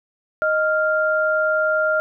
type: tone pair together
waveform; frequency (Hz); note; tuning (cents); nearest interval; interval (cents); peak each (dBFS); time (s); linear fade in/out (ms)
sine; 622.9 / 1395; D#5 / F6; +2 / -2; octave + major second; 1396; -19; 0.42-2; 0
effects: none